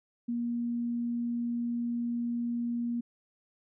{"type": "tone", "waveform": "sine", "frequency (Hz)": 237.3, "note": "A#3", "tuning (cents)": 31, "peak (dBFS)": -29, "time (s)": [0.28, 3.01], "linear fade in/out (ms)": 10, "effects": []}